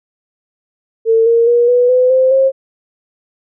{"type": "tone with pitch steps", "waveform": "sine", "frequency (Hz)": [450.9, 463.8, 477.2, 490.9, 505, 519.4, 534.4], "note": ["A4", "A#4", "A#4", "B4", "B4", "C5", "C5"], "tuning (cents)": [42, -9, 41, -10, 39, -13, 36], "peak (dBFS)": -7, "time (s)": [1.05, 2.52], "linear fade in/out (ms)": 50, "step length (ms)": 210, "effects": []}